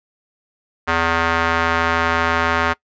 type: tone with band-pass filter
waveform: square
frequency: 83.2 Hz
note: E2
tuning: 17 cents sharp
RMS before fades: -18 dBFS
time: 0.87-2.74 s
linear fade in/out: 20 ms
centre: 1400 Hz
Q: 1.5
effects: noise-tail reverb RT60 0.1 s tail -22 dB re dry + resampled to 16000 Hz